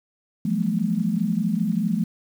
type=tone cluster; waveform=sine; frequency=168.8 / 181.6 / 211.8 / 236.6 Hz; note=E3 / F#3 / G#3 / A#3; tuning=+41 / -32 / +34 / +26 cents; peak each=-27 / -26 / -23 / -29 dBFS; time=0.45-2.04 s; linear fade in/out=5 ms; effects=8-bit